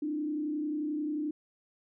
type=tone with frequency modulation; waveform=sine; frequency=300.9 Hz; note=D4; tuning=42 cents sharp; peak=-30 dBFS; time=0.02-1.31 s; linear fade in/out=5 ms; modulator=31.3 Hz; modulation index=0.6; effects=none